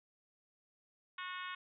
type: harmonic tone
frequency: 365.1 Hz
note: F#4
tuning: 23 cents flat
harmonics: 3 / 4 / 5 / 6 / 7 / 8 / 9 / 10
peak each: -45 / -47 / -49 / -51 / -52 / -53 / -54 / -55 dBFS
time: 1.18-1.55 s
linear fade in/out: 5 ms
effects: none